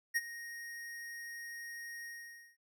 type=tone with ADSR envelope; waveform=square; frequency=1868 Hz; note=A#6; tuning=3 cents sharp; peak=-28 dBFS; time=0.14-2.57 s; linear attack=25 ms; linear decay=34 ms; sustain=-16 dB; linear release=520 ms; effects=none